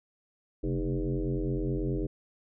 sine tone with frequency modulation, 131.4 Hz, C3, 8 cents sharp, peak -27 dBFS, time 0.63-2.07 s, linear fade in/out 10 ms, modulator 89.3 Hz, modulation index 3.5, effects none

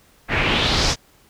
pink noise with low-pass filter sweep, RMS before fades -19 dBFS, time 0.28-0.96 s, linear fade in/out 50 ms, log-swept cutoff 2000 to 6100 Hz, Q 3, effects pink hiss -55 dBFS RMS until 1.29 s

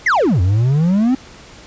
triangle exponential two-way sweep, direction down then up, 2188 to 85.9 to 268.7 Hz, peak -9 dBFS, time 0.06-1.15 s, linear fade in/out 5 ms, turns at 0.41 s, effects pink hiss -40 dBFS RMS until 1.66 s + resampled to 16000 Hz

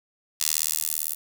10% pulse tone with high-pass filter sweep, 77.78 Hz, D#2, in tune, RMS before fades -27 dBFS, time 0.4-1.15 s, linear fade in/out 10 ms, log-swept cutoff 5700 to 12000 Hz, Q 0.88, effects none

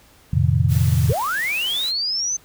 sine chord, F dominant seventh, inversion none, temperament equal with one note detuned, 87.31 / 112.57 / 130.81 / 155.56 Hz, F2 / A2 / C3 / Eb3, 0 / +40 / 0 / 0 cents, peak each -19 / -20 / -19 / -22 dBFS, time 0.33-1.13 s, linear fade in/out 5 ms
white noise, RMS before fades -34 dBFS, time 0.68-1.93 s, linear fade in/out 50 ms
sine linear sweep, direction up, 372.3 to 6272 Hz, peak -20 dBFS, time 1.09-2.37 s, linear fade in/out 10 ms
effects pink hiss -52 dBFS RMS until 2.44 s

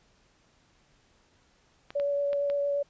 clicks, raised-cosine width 0.3 ms, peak -25 dBFS, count 4, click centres 1.905 / 1.999 / 2.331 / 2.5 s
sine tone with vibrato, 569 Hz, C#5, 45 cents sharp, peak -25 dBFS, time 1.95-2.83 s, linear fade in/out 10 ms, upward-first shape triangle, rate 8.7 Hz, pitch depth 12 cents each way
effects pink hiss -65 dBFS RMS until 2.89 s + resampled to 16000 Hz

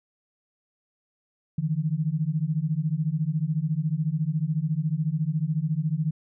sine beating tone pair, 149 / 163 Hz, D3 / E3, +25 / -19 cents, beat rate 14 Hz, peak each -26 dBFS, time 1.58-6.11 s, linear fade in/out 5 ms, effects none

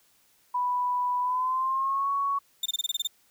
sine tone with pitch glide, 987.8 to 1115.2 Hz, B5 to C#6, 0 to +10 cents, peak -24 dBFS, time 0.54-2.39 s, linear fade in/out 10 ms, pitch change +210 cents, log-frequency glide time 1.21-2.1 s
35% pulse tone bursts, 3607 Hz, A7, 42 cents sharp, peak -23 dBFS, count 9, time 2.63-3.073 s, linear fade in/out 5 ms, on 27 ms, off 25 ms
effects white hiss -64 dBFS RMS until 3.3 s

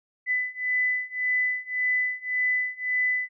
sine beating tone pair, 2000 / 2001.8 Hz, B6 / B6, +21 / +23 cents, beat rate 1.8 Hz, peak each -27 / -26 dBFS, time 0.26-3.29 s, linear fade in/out 50 ms, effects none

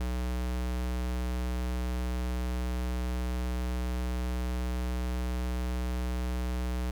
square tone, 61.74 Hz, B1, in tune, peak -30 dBFS, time 0-6.91 s, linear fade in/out 5 ms, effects none

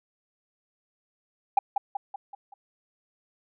sine tone with echo, 803 Hz, G5, 41 cents sharp, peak -14 dBFS, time 1.57-1.59 s, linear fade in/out 5 ms, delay 190 ms, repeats 5, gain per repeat -6 dB, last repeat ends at 2.54 s, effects tanh soft clip ceiling -13 dBFS

